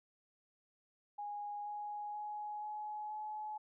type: tone with pitch steps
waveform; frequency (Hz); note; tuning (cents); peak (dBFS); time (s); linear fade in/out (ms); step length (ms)
sine; 825 / 831.7 / 838.5 / 845.3 / 852.1; G#5 / G#5 / G#5 / G#5 / G#5; -12 / +2 / +16 / +30 / +44; -40; 1.18-3.58; 10; 480
effects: none